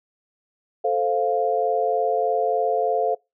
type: chord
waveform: sine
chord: F major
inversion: first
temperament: equal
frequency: 440 / 523.3 / 698.5 Hz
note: A4 / C5 / F5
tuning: 0 / 0 / 0 cents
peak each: -23 / -25 / -22 dBFS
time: 0.84-3.15 s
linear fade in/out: 10 ms
effects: noise-tail reverb RT60 0.2 s tail -23 dB re dry